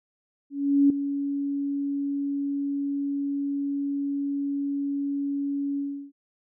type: tone with ADSR envelope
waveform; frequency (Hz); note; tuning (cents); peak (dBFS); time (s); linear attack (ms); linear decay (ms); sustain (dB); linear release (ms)
sine; 281.4; C#4; +26; -14; 0.5-6.12; 400; 3; -11; 340
effects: none